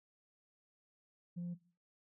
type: tone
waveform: sine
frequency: 174.61 Hz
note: F3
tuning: in tune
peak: -37 dBFS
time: 1.36-1.55 s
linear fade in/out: 20 ms
effects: noise-tail reverb RT60 0.4 s tail -19 dB re dry + tanh soft clip ceiling -37 dBFS